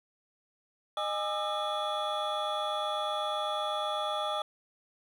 triangle tone cluster, 613 / 822 / 1207 / 1315 / 3409 Hz, D#5 / G#5 / D6 / E6 / G#7, -26 / -18 / +47 / -5 / +45 cents, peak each -33 / -34 / -34 / -38 / -36 dBFS, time 0.97-4.42 s, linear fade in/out 2 ms, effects none

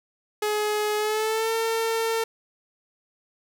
sawtooth tone with pitch glide, 421.9 to 452.2 Hz, G#4 to A4, +27 to +47 cents, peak -19 dBFS, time 0.42-2.24 s, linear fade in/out 5 ms, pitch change +120 cents, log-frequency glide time 0.97-1.53 s, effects none

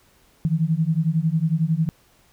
sine beating tone pair, 155.56 / 166.56 Hz, D#3 / E3, 0 / +18 cents, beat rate 11 Hz, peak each -21 dBFS, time 0.45-1.89 s, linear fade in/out 0 ms, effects pink hiss -58 dBFS RMS until 2.32 s

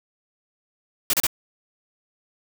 white noise bursts, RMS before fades -20 dBFS, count 3, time 1.1-1.268 s, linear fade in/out 2 ms, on 34 ms, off 33 ms, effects none

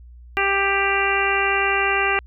harmonic tone, 394.3 Hz, G4, 10 cents sharp, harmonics 1 / 2 / 3 / 4 / 5 / 6 / 7, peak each -25 / -25 / -25 / -25 / -25 / -25 / -25 dBFS, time 0.37-2.19 s, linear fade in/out 0 ms, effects added 60 Hz sine -40 dBFS peak until 2.26 s

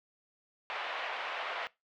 pink band-pass noise, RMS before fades -38 dBFS, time 0.7-1.67 s, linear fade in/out 0 ms, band 620 to 3100 Hz, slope 24 dB/octave, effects noise-tail reverb RT60 0.2 s tail -20 dB re dry

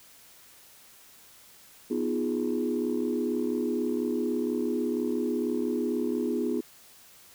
sine chord, F half-diminished seventh, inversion second, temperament equal, 246.9 / 311.1 / 349.2 / 415.3 Hz, Cb4 / Eb4 / F4 / Ab4, 0 / 0 / 0 / 0 cents, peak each -29 / -32 / -31 / -31 dBFS, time 1.9-6.61 s, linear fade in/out 10 ms, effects tanh soft clip ceiling -18 dBFS + white hiss -54 dBFS RMS until 7.34 s

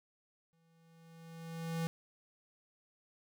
square tone with exponential growth, 164.81 Hz, E3, in tune, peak -33 dBFS, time 0.53-1.87 s, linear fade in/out 0 ms, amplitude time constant 290 ms, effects none

